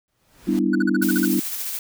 pink noise with exponential growth, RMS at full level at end -36 dBFS, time 0.08-0.59 s, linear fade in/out 0 ms, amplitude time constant 110 ms
sine chord, E minor seventh, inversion first, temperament equal with one note detuned, 194.98 / 246.9 / 293.7 / 329.6 Hz, G3 / B3 / D4 / E4, -9 / 0 / 0 / 0 cents, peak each -23 dBFS, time 0.47-1.4 s, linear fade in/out 10 ms
triangle tone bursts, 1480 Hz, F#6, in tune, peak -20 dBFS, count 8, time 0.73-1.251 s, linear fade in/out 5 ms, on 24 ms, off 47 ms
blue noise with tremolo, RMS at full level -27 dBFS, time 1.02-1.79 s, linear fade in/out 2 ms, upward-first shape sine, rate 14 Hz, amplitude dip 35%
effects none

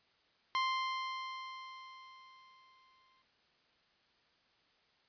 sawtooth tone with exponential decay, 1046.5 Hz, C6, in tune, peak -26 dBFS, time 0.55-3.22 s, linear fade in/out 0 ms, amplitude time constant 580 ms, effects white hiss -71 dBFS RMS until 5.08 s + resampled to 11025 Hz

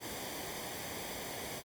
pink noise with comb filter, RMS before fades -42 dBFS, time 0-1.63 s, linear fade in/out 50 ms, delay 0.74 ms, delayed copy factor -0.6, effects high-pass 60 Hz 12 dB/octave + Opus 48 kbps

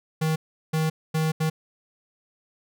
square tone bursts at uneven times, 158 Hz, D#3, 27 cents sharp, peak -22 dBFS, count 4, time 0.21-0.36 / 0.73-0.9 / 1.14-1.32 / 1.4-1.5 s, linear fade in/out 10 ms, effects none

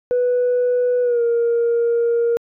sine tone with pitch glide, 493.1 to 468.9 Hz, B4 to A#4, -3 to +10 cents, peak -13 dBFS, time 0.11-2.37 s, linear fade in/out 0 ms, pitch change -87 cents, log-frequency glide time 1.02-1.22 s, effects tanh soft clip ceiling -12 dBFS

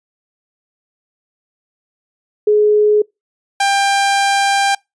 sine / sawtooth tone pair in turn, 420.9 / 794.6 Hz, G#4 / G5, +23 / +23 cents, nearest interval major seventh, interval 1100 cents, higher second, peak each -8 dBFS, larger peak neither, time 2.47-3.02 / 3.6-4.75 s, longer second, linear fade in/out 5 ms, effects noise-tail reverb RT60 0.2 s tail -26 dB re dry + resampled to 22050 Hz

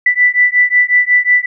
sine beating tone pair, 1975.5 / 1981 Hz, B6 / B6, 0 / +5 cents, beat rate 5.5 Hz, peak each -11 dBFS, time 0.06-1.46 s, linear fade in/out 5 ms, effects none

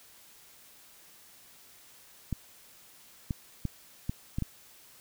clicks, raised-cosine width 5 ms, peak -18 dBFS, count 6, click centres 2.327 / 3.308 / 3.653 / 4.095 / 4.385 / 4.423 s, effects white hiss -56 dBFS RMS until 5 s

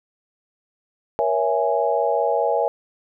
sine chord, A# half-diminished seventh, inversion none, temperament equal with one note detuned, 474.3 / 554.4 / 659.3 / 830.6 Hz, A#4 / C#5 / E5 / G#5, +30 / 0 / 0 / 0 cents, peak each -23 dBFS, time 1.19-2.68 s, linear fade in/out 0 ms, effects none

